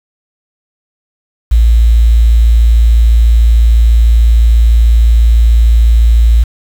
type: tone with quantisation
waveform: sine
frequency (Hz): 56.9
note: A#1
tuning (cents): -41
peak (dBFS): -3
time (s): 1.51-6.44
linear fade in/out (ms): 10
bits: 5
effects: none